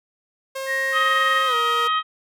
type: tone with pitch glide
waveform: sawtooth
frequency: 535 to 471.2 Hz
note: C5 to A#4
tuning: +38 to +19 cents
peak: -23 dBFS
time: 0.55-1.88 s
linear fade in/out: 10 ms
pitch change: -219 cents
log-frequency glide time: 1.46-1.55 s
type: tone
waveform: sine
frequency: 1873 Hz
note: A#6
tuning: 8 cents sharp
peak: -21 dBFS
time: 0.66-1.44 s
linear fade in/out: 50 ms
type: harmonic tone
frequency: 631 Hz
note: D#5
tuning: 24 cents sharp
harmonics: 2 / 3 / 4 / 5 / 6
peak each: -19 / -29 / -35 / -27 / -37 dBFS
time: 0.92-2.03 s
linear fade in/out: 50 ms
effects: none